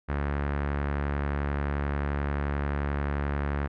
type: tone with low-pass filter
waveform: sawtooth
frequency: 71.4 Hz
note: D2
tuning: 48 cents flat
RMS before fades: -29 dBFS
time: 0.08-3.68 s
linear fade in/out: 20 ms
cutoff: 1700 Hz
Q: 1.9
effects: none